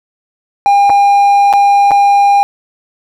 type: tone with dropouts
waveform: triangle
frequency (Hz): 805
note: G5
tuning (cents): +46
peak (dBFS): -3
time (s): 0.66-2.43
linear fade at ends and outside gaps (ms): 0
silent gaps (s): 0.896-0.901 / 1.528-1.536 / 1.909-1.916
effects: none